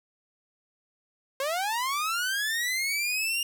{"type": "linear sweep", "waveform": "sawtooth", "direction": "up", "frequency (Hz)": [524, 2830], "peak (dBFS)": -23, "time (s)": [1.4, 3.43], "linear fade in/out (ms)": 2, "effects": []}